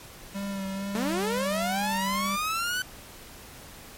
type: tone with vibrato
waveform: square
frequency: 196 Hz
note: G3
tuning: in tune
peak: -31 dBFS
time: 0.34-2.37 s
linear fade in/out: 20 ms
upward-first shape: sine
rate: 2.2 Hz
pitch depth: 28 cents each way
type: linear sweep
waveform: sawtooth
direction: up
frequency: 207.7 to 1518 Hz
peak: -23 dBFS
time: 0.95-2.82 s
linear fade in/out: 2 ms
effects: pink hiss -46 dBFS RMS until 3.97 s + MP3 64 kbps